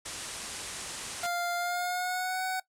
white low-pass noise, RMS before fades -40 dBFS, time 0.05-1.27 s, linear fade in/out 10 ms, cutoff 10000 Hz, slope 48 dB/octave
25% pulse tone with pitch glide, 698.5 to 748.6 Hz, F5 to F#5, 0 to +20 cents, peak -26 dBFS, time 1.23-2.6 s, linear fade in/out 5 ms, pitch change +120 cents, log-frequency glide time 1.56-2.43 s
effects noise-tail reverb RT60 0.1 s tail -19 dB re dry

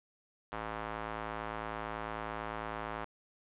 square tone with band-pass filter, 54.5 Hz, A1, 16 cents flat, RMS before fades -40 dBFS, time 0.52-3.05 s, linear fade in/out 10 ms, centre 1100 Hz, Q 1.2, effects resampled to 8000 Hz + 11-bit

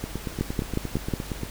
two click trains, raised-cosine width 3 ms, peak -11 / -16 dBFS, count 5 / 13, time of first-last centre 0.41-1.137 / 0.04-1.434 s, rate 5.5 / 8.61 Hz, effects added 48 Hz sine -40 dBFS peak until 1.5 s + pink hiss -40 dBFS RMS until 1.5 s

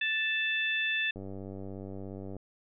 harmonic tone, 880 Hz, A5, in tune, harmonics 2 / 3 / 4, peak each -31 / -31 / -35 dBFS, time 0.01-1.11 s, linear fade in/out 5 ms
click train, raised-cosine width 2 ms, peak -29 dBFS, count 118, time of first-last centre 1.16-2.366 s, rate 97 Hz
effects none

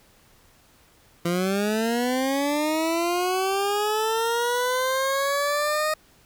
20% pulse linear sweep, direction up, 169.2 to 622.3 Hz, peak -17 dBFS, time 1.25-5.94 s, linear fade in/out 5 ms, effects pink hiss -57 dBFS RMS until 6.25 s

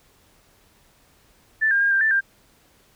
sine tone with pitch steps, 1761 / 1606 / 1617 / 1584 / 1767 / 1591 Hz, A6 / G6 / G#6 / G6 / A6 / G6, +1 / +41 / -47 / +18 / +7 / +25 cents, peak -16 dBFS, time 1.61-2.21 s, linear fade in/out 20 ms, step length 100 ms, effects pink hiss -58 dBFS RMS until 2.95 s

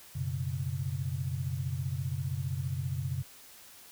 sine chord, F# suspended fourth, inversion none, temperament equal, 92.5 / 123.47 / 138.59 Hz, F#2 / B2 / C#3, 0 / 0 / 0 cents, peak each -36 / -36 / -34 dBFS, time 0.15-3.23 s, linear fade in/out 10 ms, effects white hiss -53 dBFS RMS until 3.91 s

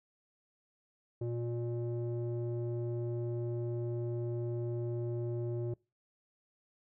square tone with low-pass filter, 118.8 Hz, A#2, 33 cents sharp, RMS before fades -36 dBFS, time 1.21-5.74 s, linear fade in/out 5 ms, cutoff 450 Hz, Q 5, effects noise-tail reverb RT60 0.3 s tail -25 dB re dry

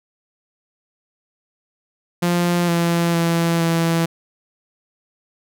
sawtooth tone with pitch steps, 174.4 / 170 / 167.9 / 166.2 Hz, F3 / F3 / E3 / E3, -2 / -46 / +32 / +15 cents, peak -12 dBFS, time 2.22-4.06 s, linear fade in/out 10 ms, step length 460 ms, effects none

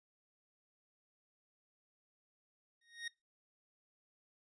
25% pulse tone with exponential growth, 1864.7 Hz, A#6, in tune, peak -34 dBFS, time 2.81-3.08 s, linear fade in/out 5 ms, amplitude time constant 58 ms, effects noise-tail reverb RT60 0.2 s tail -21 dB re dry + resampled to 22050 Hz

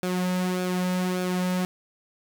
sawtooth tone with flanger, 182.1 Hz, F#3, 27 cents flat, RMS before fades -26 dBFS, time 0.03-1.65 s, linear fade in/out 0 ms, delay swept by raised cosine 1 to 2.9 ms, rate 1.7 Hz, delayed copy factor -0.55, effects none

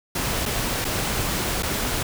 pink noise with dropouts, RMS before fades -25 dBFS, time 0.15-2.03 s, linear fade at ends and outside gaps 5 ms, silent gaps 0.456-0.459 / 0.846-0.849 / 1.625-1.631 s, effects none

